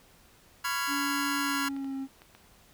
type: chord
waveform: sawtooth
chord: C# dominant seventh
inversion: third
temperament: just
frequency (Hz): 997.9 / 1108.7 / 1385.9 / 1663.1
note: B5 / C#6 / E#6 / G#6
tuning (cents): +18 / 0 / -14 / +2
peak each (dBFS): -31 / -33 / -29 / -31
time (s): 0.64-1.69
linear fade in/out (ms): 10
type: tone with pitch glide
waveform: triangle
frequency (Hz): 284.2 to 269.3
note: C#4 to C#4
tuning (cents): +43 to -50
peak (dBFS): -30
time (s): 0.87-2.08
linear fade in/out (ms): 50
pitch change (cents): -93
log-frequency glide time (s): 1.42-1.95
type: clicks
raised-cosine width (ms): 0.3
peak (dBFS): -34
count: 5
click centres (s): 1.49 / 1.765 / 1.845 / 2.219 / 2.35
effects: pink hiss -59 dBFS RMS until 2.73 s